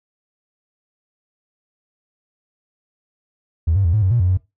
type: tone with pitch steps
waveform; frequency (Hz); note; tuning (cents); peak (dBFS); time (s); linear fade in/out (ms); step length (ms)
triangle; 81.3 / 98.3 / 83.9 / 107.4 / 93.9 / 119.5 / 90.5 / 92.5; E2 / G2 / E2 / A2 / F#2 / A#2 / F#2 / F#2; -23 / +5 / +31 / -41 / +26 / +43 / -38 / 0; -10; 3.67-4.374; 10; 88
effects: noise-tail reverb RT60 0.2 s tail -20 dB re dry + tanh soft clip ceiling -10 dBFS